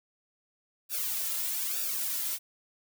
blue noise with flanger, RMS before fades -32 dBFS, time 0.89-2.39 s, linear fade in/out 50 ms, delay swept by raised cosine 0.95 to 2.65 ms, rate 1.1 Hz, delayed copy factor -0.75, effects none

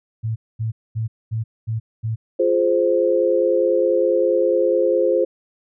sine tone bursts, 111.6 Hz, A2, 25 cents sharp, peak -20 dBFS, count 6, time 0.23-2.16 s, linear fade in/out 20 ms, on 130 ms, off 230 ms
sine chord, F minor, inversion none, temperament just, 349.2 / 419.1 / 523.8 Hz, F4 / Ab4 / C5, 0 / +16 / +2 cents, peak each -20 / -21 / -17 dBFS, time 2.39-5.25 s, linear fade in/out 10 ms
effects none

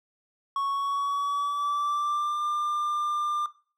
triangle tone with pitch glide, 1108.7 to 1195.2 Hz, C#6 to D6, 0 to +30 cents, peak -23 dBFS, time 0.56-3.46 s, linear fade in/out 2 ms, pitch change +130 cents, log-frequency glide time 0.7-2.42 s, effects noise-tail reverb RT60 0.4 s tail -18 dB re dry

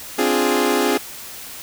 sawtooth chord, D half-diminished seventh, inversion third, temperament equal, 261.6 / 293.7 / 349.2 / 415.3 Hz, C4 / D4 / F4 / Ab4, 0 / 0 / 0 / 0 cents, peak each -18 / -20 / -18 / -16 dBFS, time 0.18-0.98 s, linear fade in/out 10 ms, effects white hiss -35 dBFS RMS until 1.62 s

